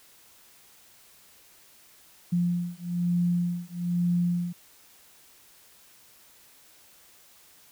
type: beating tone pair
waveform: sine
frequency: 174.4 / 175.5 Hz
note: F3 / F3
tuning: -2 / +9 cents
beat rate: 1.1 Hz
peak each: -27 dBFS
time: 2.32-4.53 s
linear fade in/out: 10 ms
effects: white hiss -56 dBFS RMS until 7.71 s

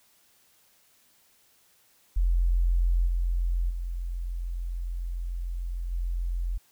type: tone with level steps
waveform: sine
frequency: 43.43 Hz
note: F1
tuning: 9 cents flat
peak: -20 / -23 / -29 / -26 dBFS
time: 2.16-6.58 s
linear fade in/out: 10 ms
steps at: 3.06 / 3.69 / 5.91 s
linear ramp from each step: 20 ms
effects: white hiss -63 dBFS RMS until 6.71 s

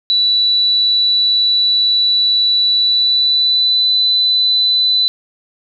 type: tone with pitch glide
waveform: sine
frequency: 3951 to 3999 Hz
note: B7 to B7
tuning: 0 to +21 cents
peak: -10 dBFS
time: 0.1-5.08 s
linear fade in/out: 0 ms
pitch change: +21 cents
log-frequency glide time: 2.75-3.9 s
effects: none

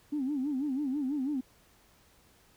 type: tone with vibrato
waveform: sine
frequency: 277.2 Hz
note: C#4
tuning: in tune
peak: -28 dBFS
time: 0.12-1.41 s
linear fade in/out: 10 ms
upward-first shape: sine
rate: 6.1 Hz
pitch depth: 150 cents each way
effects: tanh soft clip ceiling -24 dBFS + pink hiss -63 dBFS RMS until 2.56 s

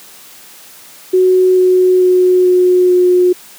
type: tone with pitch steps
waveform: sine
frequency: 370 / 367.7 / 365.3 / 363 / 360.7 Hz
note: F#4 / F#4 / F#4 / F#4 / F#4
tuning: 0 / -11 / -22 / -33 / -44 cents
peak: -6 dBFS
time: 1.13-3.33 s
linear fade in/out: 10 ms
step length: 440 ms
effects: white hiss -38 dBFS RMS until 3.58 s + high-pass 150 Hz 12 dB/octave

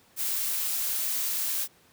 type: noise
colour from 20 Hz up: blue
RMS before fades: -29 dBFS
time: 0.16-1.68 s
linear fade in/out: 50 ms
effects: pink hiss -60 dBFS RMS until 1.92 s + high-pass 100 Hz 12 dB/octave

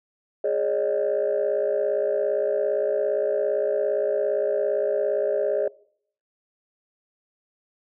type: chord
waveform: sine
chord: Ab suspended fourth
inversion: none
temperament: equal with one note detuned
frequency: 415.3 / 554.4 / 611.9 Hz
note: Ab4 / Db5 / Eb5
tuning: 0 / 0 / -29 cents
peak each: -24 dBFS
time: 0.44-5.68 s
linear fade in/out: 5 ms
effects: noise-tail reverb RT60 0.6 s tail -21 dB re dry + tanh soft clip ceiling -15 dBFS

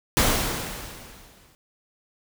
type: noise with exponential decay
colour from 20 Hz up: pink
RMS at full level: -18 dBFS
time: 0.17-1.55 s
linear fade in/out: 0 ms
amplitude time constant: 300 ms
effects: none

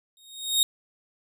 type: tone with exponential growth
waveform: sawtooth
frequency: 3729 Hz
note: A#7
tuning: in tune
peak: -13 dBFS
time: 0.17-0.63 s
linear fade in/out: 1 ms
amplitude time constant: 98 ms
effects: none

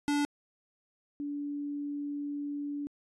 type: tone pair in turn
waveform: square / sine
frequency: 290 / 288.6 Hz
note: D4 / D4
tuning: -22 / -30 cents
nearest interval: unison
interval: 8 cents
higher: first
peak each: -27 / -33 dBFS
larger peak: first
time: 0.08-0.25 / 1.2-2.87 s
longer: second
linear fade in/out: 0 ms
effects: resampled to 24000 Hz

